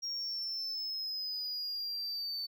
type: exponential sweep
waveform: triangle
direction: down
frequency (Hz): 5600 to 4517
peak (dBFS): -34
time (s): 0.02-2.47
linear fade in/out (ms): 20
effects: none